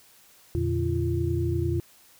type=tone cluster; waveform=sine; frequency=85.7 / 117.3 / 146.1 / 343.3 Hz; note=F2 / A#2 / D3 / F4; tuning=-32 / +11 / -9 / -30 cents; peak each=-27 / -29 / -33 / -28 dBFS; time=0.55-1.8 s; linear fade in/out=0 ms; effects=white hiss -56 dBFS RMS until 2.19 s